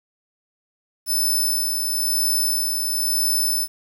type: tone with tremolo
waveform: 5% pulse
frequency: 5274 Hz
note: E8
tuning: in tune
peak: -12 dBFS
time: 1.06-3.68 s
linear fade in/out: 50 ms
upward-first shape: sine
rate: 1 Hz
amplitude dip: 35%
effects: 8-bit